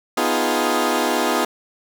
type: chord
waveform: 15% pulse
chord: F half-diminished seventh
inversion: second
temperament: equal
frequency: 246.9 / 311.1 / 349.2 / 415.3 Hz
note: Cb4 / Eb4 / F4 / Ab4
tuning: 0 / 0 / 0 / 0 cents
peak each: -17 dBFS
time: 0.17-1.45 s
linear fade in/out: 5 ms
effects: none